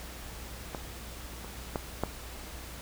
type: clicks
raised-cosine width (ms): 1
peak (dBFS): -21 / -30 / -16 / -14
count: 4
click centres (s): 0.748 / 1.446 / 1.758 / 2.036
effects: added 60 Hz sine -45 dBFS peak until 2.81 s + pink hiss -45 dBFS RMS until 2.81 s